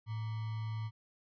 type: tone with sample-and-hold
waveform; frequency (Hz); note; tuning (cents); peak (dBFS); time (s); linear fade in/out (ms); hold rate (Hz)
sine; 110; A2; 0; -35; 0.06-0.91; 50; 1050
effects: resampled to 11025 Hz